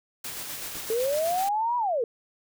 white noise with tremolo, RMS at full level -35 dBFS, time 0.24-1.49 s, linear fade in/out 5 ms, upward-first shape square, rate 7.9 Hz, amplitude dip 25%
clicks, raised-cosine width 2 ms, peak -31 dBFS, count 2, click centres 0.756 / 0.768 s
sine linear two-way sweep, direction up then down, 433.6 to 987.8 to 433.6 Hz, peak -23 dBFS, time 0.9-2.04 s, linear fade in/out 2 ms, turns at 1.77 s
effects none

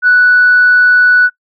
sine tone, 1480 Hz, F#6, in tune, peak -3 dBFS, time 0.02-1.3 s, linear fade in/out 50 ms, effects noise-tail reverb RT60 0.1 s tail -23 dB re dry + tanh soft clip ceiling 0 dBFS

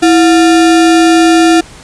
sine tone with sample-and-hold, 329.6 Hz, E4, in tune, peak -3 dBFS, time 0.02-1.61 s, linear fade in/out 10 ms, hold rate 1050 Hz, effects pink hiss -34 dBFS RMS until 1.83 s + resampled to 22050 Hz

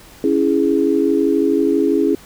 sine chord, C# minor, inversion none, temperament equal, 277.2 / 329.6 / 415.3 Hz, C#4 / E4 / G#4, 0 / 0 / 0 cents, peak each -17 dBFS, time 0.24-2.15 s, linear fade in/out 2 ms, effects pink hiss -43 dBFS RMS until 2.25 s

